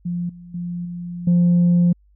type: tone with level steps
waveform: sine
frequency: 174.61 Hz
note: F3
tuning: in tune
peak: -21 / -37 / -24 / -27 / -10 dBFS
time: 0.05-1.93 s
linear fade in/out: 10 ms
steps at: 0.29 / 0.54 / 0.85 / 1.27 s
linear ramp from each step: 5 ms
effects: tanh soft clip ceiling -10 dBFS + added 50 Hz sine -52 dBFS peak until 2.15 s